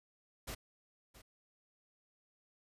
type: noise with echo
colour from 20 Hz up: pink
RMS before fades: -43 dBFS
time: 0.47-0.55 s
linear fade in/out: 10 ms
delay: 670 ms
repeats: 1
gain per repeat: -15 dB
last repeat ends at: 1.22 s
effects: resampled to 32000 Hz